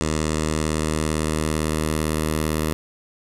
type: tone with low-pass filter sweep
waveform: 10% pulse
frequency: 77.78 Hz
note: D#2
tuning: in tune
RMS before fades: -23 dBFS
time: 0.01-2.73 s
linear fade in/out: 0 ms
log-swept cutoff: 7900 to 12000 Hz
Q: 2.6
effects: none